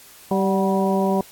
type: harmonic tone with a mistuned harmonic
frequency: 194 Hz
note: G3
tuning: 18 cents flat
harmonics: 1 / 2 / 3 / 4 / 5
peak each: -20 / -23 / -25 / -26 / -27 dBFS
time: 0.31-1.21 s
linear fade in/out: 2 ms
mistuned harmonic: 4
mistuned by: -55 cents
effects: white hiss -46 dBFS RMS until 1.31 s + AAC 64 kbps